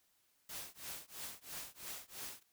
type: noise with tremolo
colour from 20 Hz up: white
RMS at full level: -44 dBFS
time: 0.49-2.43 s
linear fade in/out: 5 ms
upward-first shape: triangle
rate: 3 Hz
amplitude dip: 100%
effects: white hiss -75 dBFS RMS until 2.52 s